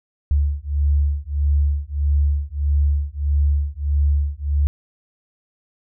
sine beating tone pair, 71.4 / 73 Hz, D2 / D2, -48 / -10 cents, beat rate 1.6 Hz, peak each -19 / -19 dBFS, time 0.31-4.67 s, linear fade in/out 0 ms, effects none

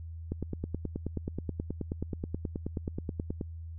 click train, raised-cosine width 3 ms, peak -20 dBFS, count 30, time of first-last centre 0.32-3.412 s, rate 9.38 Hz, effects added 82 Hz sine -39 dBFS peak until 3.78 s

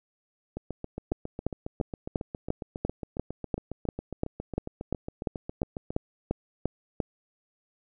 two click trains, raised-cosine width 2 ms, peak -21 / -13 dBFS, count 40 / 18, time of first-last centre 0.57-5.905 / 1.12-7.002 s, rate 7.31 / 2.89 Hz, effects none

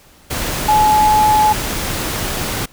sine tone in noise, 852 Hz, G#5, 44 cents sharp, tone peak -9 dBFS, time 0.68-1.53 s, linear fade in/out 10 ms, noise pink, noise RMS -21 dBFS, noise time 0.3-2.66 s, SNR +9 dB, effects pink hiss -47 dBFS RMS until 2.72 s

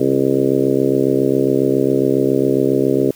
harmonic tone with a mistuned harmonic, 67.3 Hz, C2, 49 cents sharp, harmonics 2 / 3 / 4 / 5 / 6 / 7 / 8 / 9, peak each -24 / -29 / -18 / -19 / -17 / -21 / -28 / -26 dBFS, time 0-3.11 s, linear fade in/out 5 ms, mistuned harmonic 3, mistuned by -33 cents, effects white hiss -45 dBFS RMS until 3.15 s

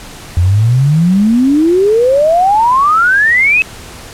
sine exponential sweep, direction up, 84.2 to 2608 Hz, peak -6 dBFS, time 0.37-3.62 s, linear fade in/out 0 ms, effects pink hiss -31 dBFS RMS until 4.13 s + low-pass 11000 Hz 12 dB/octave

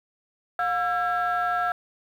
sine tone cluster, 713 / 1344 / 1634 Hz, F5 / E6 / G#6, +36 / +33 / -29 cents, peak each -24 / -25 / -29 dBFS, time 0.59-1.72 s, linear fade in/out 2 ms, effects tanh soft clip ceiling -17 dBFS + 9-bit

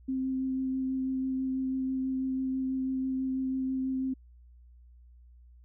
sine tone with vibrato, 262.3 Hz, C4, 4 cents sharp, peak -28 dBFS, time 0.08-4.14 s, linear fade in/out 10 ms, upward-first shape sine, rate 6.1 Hz, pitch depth 10 cents each way, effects added 60 Hz sine -52 dBFS peak until 5.64 s

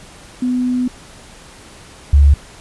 sine tone pair in turn, 250 / 71.13 Hz, B3 / C#2, +21 / +45 cents, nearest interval octave + minor seventh, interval 2176 cents, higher first, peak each -14 / -5 dBFS, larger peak second, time 0.42-0.88 / 2.13-2.34 s, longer first, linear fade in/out 5 ms, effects pink hiss -40 dBFS RMS until 2.6 s + resampled to 24000 Hz

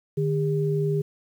sine tone pair together, 151.52 / 403.6 Hz, D#3 / G#4, -46 / -49 cents, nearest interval octave + perfect fourth, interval 1697 cents, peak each -23 / -25 dBFS, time 0.17-1.02 s, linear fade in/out 10 ms, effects 9-bit

